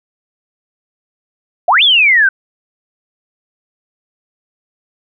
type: exponential two-way sweep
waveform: sine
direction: up then down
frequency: 622.3 to 3596 to 1495 Hz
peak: -6 dBFS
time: 1.68-2.29 s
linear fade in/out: 5 ms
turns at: 1.83 s
effects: none